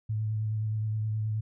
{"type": "tone with vibrato", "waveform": "sine", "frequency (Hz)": 108.3, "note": "A2", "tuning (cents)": -27, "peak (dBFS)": -27, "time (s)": [0.09, 1.41], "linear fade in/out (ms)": 10, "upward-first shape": "triangle", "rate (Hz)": 9.5, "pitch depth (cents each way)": 26, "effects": []}